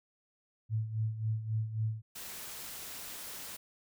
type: tone with tremolo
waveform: sine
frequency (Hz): 110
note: A2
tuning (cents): 0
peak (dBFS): -28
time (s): 0.69-2.02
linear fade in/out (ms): 50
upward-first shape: sine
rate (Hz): 3.7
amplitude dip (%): 70
type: noise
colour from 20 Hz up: white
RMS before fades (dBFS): -44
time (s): 2.15-3.57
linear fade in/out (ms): 10
effects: none